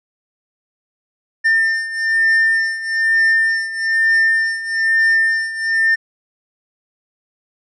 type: beating tone pair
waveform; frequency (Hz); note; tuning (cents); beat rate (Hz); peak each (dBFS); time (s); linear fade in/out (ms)
triangle; 1801 / 1802.1; A6 / A6; +40 / +41; 1.1; -13 / -17; 1.44-5.96; 20
effects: resampled to 22050 Hz